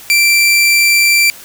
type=tone; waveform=sawtooth; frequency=2349 Hz; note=D7; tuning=in tune; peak=-4 dBFS; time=0.1-1.3 s; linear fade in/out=0 ms; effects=white hiss -35 dBFS RMS until 1.44 s